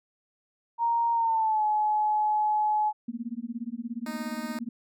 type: tone with pitch glide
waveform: sine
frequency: 932.3 to 850 Hz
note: A#5 to G#5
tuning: 0 to +40 cents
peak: -22 dBFS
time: 0.78-2.93 s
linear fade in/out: 50 ms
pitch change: -160 cents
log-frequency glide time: 1.13-1.64 s
type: tone with tremolo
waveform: sine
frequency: 234.8 Hz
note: A#3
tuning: 13 cents sharp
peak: -28 dBFS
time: 3.08-4.69 s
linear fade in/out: 5 ms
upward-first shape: sine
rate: 17 Hz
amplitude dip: 100%
type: tone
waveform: 10% pulse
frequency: 309.3 Hz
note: D#4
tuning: 10 cents flat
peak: -28 dBFS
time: 4.06-4.59 s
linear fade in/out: 2 ms
effects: none